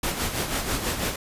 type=noise with tremolo; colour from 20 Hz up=pink; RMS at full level=-25 dBFS; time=0.03-1.16 s; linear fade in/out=5 ms; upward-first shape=sine; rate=6.1 Hz; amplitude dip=55%; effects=resampled to 32000 Hz